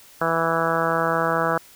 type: harmonic tone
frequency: 164.81 Hz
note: E3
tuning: in tune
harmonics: 1 / 2 / 3 / 4 / 5 / 6 / 7 / 8 / 9 / 10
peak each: -30 / -31 / -26 / -26 / -30 / -29 / -28 / -26 / -29 / -32 dBFS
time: 0.21-1.58 s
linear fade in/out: 5 ms
effects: white hiss -49 dBFS RMS until 1.75 s